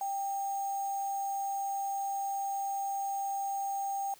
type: tone with sample-and-hold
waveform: sine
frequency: 790 Hz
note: G5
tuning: 13 cents sharp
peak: -31 dBFS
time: 0.01-4.14 s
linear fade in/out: 2 ms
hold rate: 7350 Hz
effects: white hiss -58 dBFS RMS until 4.19 s